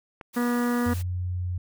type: click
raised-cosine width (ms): 0.5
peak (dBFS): -24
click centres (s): 0.212
type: noise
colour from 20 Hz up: white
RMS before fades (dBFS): -42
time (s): 0.33-1.03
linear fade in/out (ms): 20
type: harmonic tone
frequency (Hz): 241.6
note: B3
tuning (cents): -38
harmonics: 1 / 2 / 3 / 4 / 5 / 6 / 7 / 8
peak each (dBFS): -23 / -31 / -39 / -37 / -35 / -39 / -39 / -41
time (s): 0.36-0.94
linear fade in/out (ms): 10
type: tone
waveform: sine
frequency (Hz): 89.9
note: F#2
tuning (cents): -49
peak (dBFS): -26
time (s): 0.86-1.58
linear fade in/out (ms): 5
effects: none